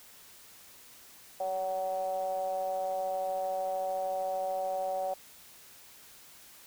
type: ring-modulated tone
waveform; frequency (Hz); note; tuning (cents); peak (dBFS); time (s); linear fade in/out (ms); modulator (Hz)
triangle; 93.2; F#2; +13; -25; 1.4-5.14; 5; 659
effects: white hiss -54 dBFS RMS until 6.66 s